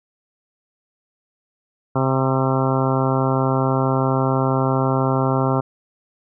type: harmonic tone with a mistuned harmonic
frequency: 132.3 Hz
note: C3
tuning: 20 cents sharp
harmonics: 1 / 2 / 3 / 4 / 5 / 6 / 7 / 8 / 9 / 10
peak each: -20 / -23 / -25 / -26 / -27 / -28 / -28 / -29 / -30 / -30 dBFS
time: 1.95-5.61 s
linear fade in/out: 10 ms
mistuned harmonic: 10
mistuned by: +27 cents
effects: none